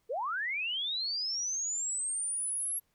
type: linear sweep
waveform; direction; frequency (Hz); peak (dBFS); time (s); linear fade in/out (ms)
sine; up; 415.3 to 11350; -31; 0.09-2.8; 20
effects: pink hiss -75 dBFS RMS until 2.94 s